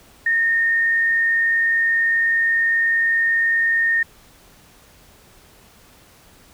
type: tone with frequency modulation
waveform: sine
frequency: 1835 Hz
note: A#6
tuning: 28 cents flat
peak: -15 dBFS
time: 0.26-4.03 s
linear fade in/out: 5 ms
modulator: 88.5 Hz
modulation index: 0.23
effects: pink hiss -50 dBFS RMS until 6.53 s